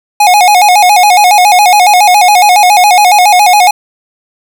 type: tone with vibrato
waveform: square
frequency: 777 Hz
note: G5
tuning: 16 cents flat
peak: -3 dBFS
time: 0.2-3.71 s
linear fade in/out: 5 ms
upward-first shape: square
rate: 7.2 Hz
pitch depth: 120 cents each way
effects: none